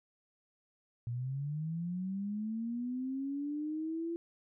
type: linear sweep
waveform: sine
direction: up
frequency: 116 to 340 Hz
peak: -34 dBFS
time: 1.07-4.16 s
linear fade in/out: 0 ms
effects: none